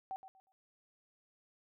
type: tone with echo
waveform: sine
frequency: 765 Hz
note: G5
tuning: 42 cents flat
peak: -38 dBFS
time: 0.11-0.16 s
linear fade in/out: 0 ms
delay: 120 ms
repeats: 3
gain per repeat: -12 dB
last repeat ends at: 0.52 s
effects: none